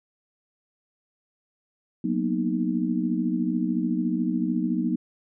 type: chord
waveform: sine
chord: B major seventh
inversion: second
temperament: equal with one note detuned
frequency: 183.93 / 233.1 / 246.9 / 311.1 Hz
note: F#3 / A#3 / B3 / D#4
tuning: -10 / 0 / 0 / 0 cents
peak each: -28 dBFS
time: 2.04-4.96 s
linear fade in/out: 5 ms
effects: none